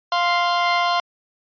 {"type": "tone pair together", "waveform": "sawtooth", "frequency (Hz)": [698.5, 1046.5], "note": ["F5", "C6"], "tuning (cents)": [0, 0], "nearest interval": "perfect fifth", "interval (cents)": 700, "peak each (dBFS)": -16, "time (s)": [0.12, 1], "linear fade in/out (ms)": 2, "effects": ["resampled to 11025 Hz"]}